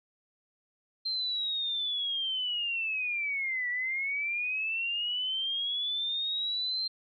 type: linear two-way sweep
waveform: sine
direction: down then up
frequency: 4163 to 1940 to 4163 Hz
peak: -29 dBFS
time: 1.05-6.88 s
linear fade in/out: 10 ms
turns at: 3.69 s
effects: none